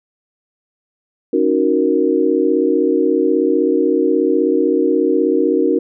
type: chord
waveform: sine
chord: D# minor seventh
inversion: third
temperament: equal with one note detuned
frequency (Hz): 274.8 / 311.1 / 370 / 466.2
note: C#4 / D#4 / F#4 / A#4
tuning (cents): -15 / 0 / 0 / 0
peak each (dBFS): -19 / -17 / -17 / -17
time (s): 1.33-5.79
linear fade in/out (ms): 5
effects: none